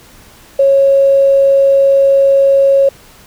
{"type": "tone with tanh clipping", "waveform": "triangle", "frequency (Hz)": 549, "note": "C#5", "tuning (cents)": -17, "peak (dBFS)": -5, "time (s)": [0.59, 2.89], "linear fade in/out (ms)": 5, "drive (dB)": 3, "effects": ["pink hiss -41 dBFS RMS until 3.26 s"]}